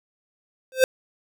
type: tone with exponential growth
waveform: square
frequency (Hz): 520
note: C5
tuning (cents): -11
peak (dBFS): -10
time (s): 0.72-0.84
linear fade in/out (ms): 1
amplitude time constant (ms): 26
effects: none